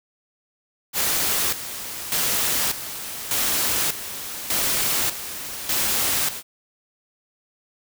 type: noise with tremolo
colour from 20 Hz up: white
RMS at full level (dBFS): -22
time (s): 0.93-6.43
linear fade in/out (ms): 50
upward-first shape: square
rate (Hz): 0.84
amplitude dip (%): 70
effects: none